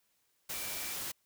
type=tone in noise; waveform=sine; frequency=2335 Hz; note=D7; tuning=11 cents flat; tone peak=-47 dBFS; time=0.53-0.94 s; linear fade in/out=10 ms; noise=white; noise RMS=-39 dBFS; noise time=0.49-1.12 s; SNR=-11 dB; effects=white hiss -75 dBFS RMS until 1.25 s